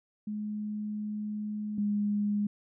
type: tone pair in turn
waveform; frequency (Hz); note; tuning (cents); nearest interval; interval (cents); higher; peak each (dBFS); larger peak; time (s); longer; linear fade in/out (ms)
sine; 210.7 / 206.4; G#3 / G#3; +25 / -10; unison; 35; first; -32 / -26; second; 0.27-1.78 / 1.78-2.47; first; 5
effects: none